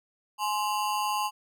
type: ring-modulated tone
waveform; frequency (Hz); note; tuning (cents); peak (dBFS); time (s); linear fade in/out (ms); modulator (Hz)
square; 944; A#5; +22; -24; 0.38-1.31; 50; 101
effects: none